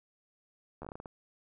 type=slowing click train; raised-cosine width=1 ms; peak=-29 dBFS; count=9; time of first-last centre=0.82-1.058 s; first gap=12 ms; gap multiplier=1.25; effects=none